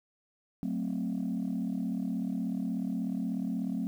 sine chord, F# diminished, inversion none, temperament equal with one note detuned, 185 / 221.5 / 261.6 Hz, F#3 / A3 / C4, 0 / +12 / 0 cents, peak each -33 dBFS, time 0.63-3.87 s, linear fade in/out 0 ms, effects tanh soft clip ceiling -25 dBFS + 10-bit

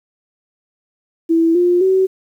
sine tone with pitch steps, 329.6 / 353.3 / 378.6 Hz, E4 / F4 / F#4, 0 / +20 / +40 cents, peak -10 dBFS, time 1.29-2.07 s, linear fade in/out 20 ms, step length 260 ms, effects 8-bit

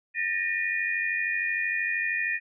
sine tone cluster, 1799 / 1892 / 2452 Hz, A6 / A#6 / D#7, +38 / +25 / -26 cents, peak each -30 / -30 / -29 dBFS, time 0.14-2.4 s, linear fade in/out 50 ms, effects none

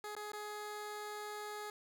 15% pulse tone with dropouts, 419.4 Hz, G#4, 17 cents sharp, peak -36 dBFS, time 0.04-1.7 s, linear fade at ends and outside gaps 1 ms, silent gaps 0.152-0.165 / 0.319-0.333 s, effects none

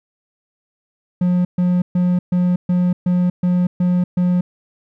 triangle tone bursts, 178.9 Hz, F3, 42 cents sharp, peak -11 dBFS, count 9, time 1.21-4.41 s, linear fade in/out 5 ms, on 240 ms, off 130 ms, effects none

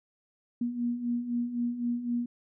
sine beating tone pair, 236.9 / 240.8 Hz, A#3 / B3, +28 / -44 cents, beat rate 3.9 Hz, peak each -35 / -29 dBFS, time 0.61-2.26 s, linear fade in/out 5 ms, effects none

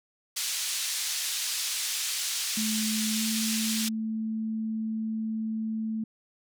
pink band-pass noise, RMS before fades -31 dBFS, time 0.36-3.89 s, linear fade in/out 10 ms, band 3700 to 10000 Hz, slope 12 dB/octave
sine tone with pitch glide, 217.2 to 220.4 Hz, A3 to A3, -22 to +3 cents, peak -28 dBFS, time 2.57-6.04 s, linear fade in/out 5 ms, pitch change +25 cents, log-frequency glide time 3.14-3.22 s
effects none

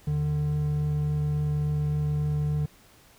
triangle tone pair together, 80 / 149.41 Hz, D#2 / D3, +49 / +30 cents, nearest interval major seventh, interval 1081 cents, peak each -31 / -22 dBFS, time 0.07-2.66 s, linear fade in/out 5 ms, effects pink hiss -56 dBFS RMS until 3.18 s

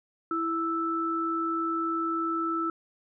sine tone pair together, 329.6 / 1318.4 Hz, E4 / E6, 0 / 0 cents, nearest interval 2 octaves, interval 2400 cents, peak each -30 / -28 dBFS, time 0.31-2.7 s, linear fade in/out 2 ms, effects none

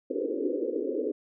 white band-pass noise, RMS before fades -30 dBFS, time 0.1-1.12 s, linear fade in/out 10 ms, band 260 to 520 Hz, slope 96 dB/octave, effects none

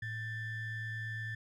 triangle ring-modulated tone, 830.6 Hz, G#5, in tune, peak -32 dBFS, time 0.02-1.35 s, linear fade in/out 5 ms, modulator 942 Hz, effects none

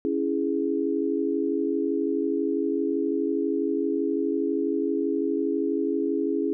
sine chord, C# minor, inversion none, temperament equal, 277.2 / 329.6 / 415.3 Hz, C#4 / E4 / G#4, 0 / 0 / 0 cents, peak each -27 dBFS, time 0.05-6.53 s, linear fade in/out 0 ms, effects none

